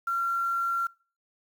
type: tone with quantisation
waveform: sine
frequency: 1371 Hz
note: F6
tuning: 32 cents flat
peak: -25 dBFS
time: 0.07-0.87 s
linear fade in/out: 5 ms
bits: 8
effects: noise-tail reverb RT60 0.4 s tail -24 dB re dry